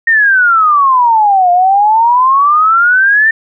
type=exponential two-way sweep; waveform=sine; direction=down then up; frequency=1864.7 to 700 to 1814 Hz; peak=-5 dBFS; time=0.07-3.31 s; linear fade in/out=5 ms; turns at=1.51 s; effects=none